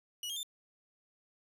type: tone with pitch steps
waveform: sawtooth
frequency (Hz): 2926 / 3228 / 3561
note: F#7 / G#7 / A7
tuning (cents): -20 / -50 / +20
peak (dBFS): -34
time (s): 0.23-0.431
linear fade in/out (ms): 2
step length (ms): 67
effects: none